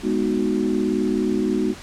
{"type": "chord", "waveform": "sine", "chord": "G# minor seventh", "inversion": "none", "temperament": "equal", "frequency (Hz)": [207.7, 246.9, 311.1, 370], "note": ["G#3", "B3", "D#4", "F#4"], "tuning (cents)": [0, 0, 0, 0], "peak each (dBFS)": -24, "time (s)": [0.02, 1.75], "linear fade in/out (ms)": 50, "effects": ["pink hiss -39 dBFS RMS until 1.82 s", "low-pass 8000 Hz 12 dB/octave"]}